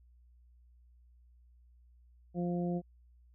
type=harmonic tone; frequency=175.2 Hz; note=F3; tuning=6 cents sharp; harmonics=1 / 2 / 3 / 4; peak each=-32 / -38 / -42 / -44 dBFS; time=2.34-2.82 s; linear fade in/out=50 ms; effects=added 60 Hz sine -59 dBFS peak until 3.34 s